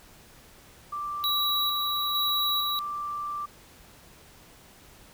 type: tone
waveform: sine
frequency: 1176 Hz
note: D6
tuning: 2 cents sharp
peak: -30 dBFS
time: 0.92-3.46 s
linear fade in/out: 10 ms
type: tone with tremolo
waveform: square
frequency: 3895 Hz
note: B7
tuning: 25 cents flat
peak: -25 dBFS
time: 1.24-2.79 s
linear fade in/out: 0 ms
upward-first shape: square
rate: 1.1 Hz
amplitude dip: 30%
effects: pink hiss -53 dBFS RMS until 5.13 s